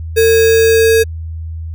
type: tone with sample-and-hold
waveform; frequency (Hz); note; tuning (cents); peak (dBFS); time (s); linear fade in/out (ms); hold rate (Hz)
sine; 450.4; A4; +40; -6; 0.16-1.04; 20; 2100
effects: added 81 Hz sine -21 dBFS peak until 1.74 s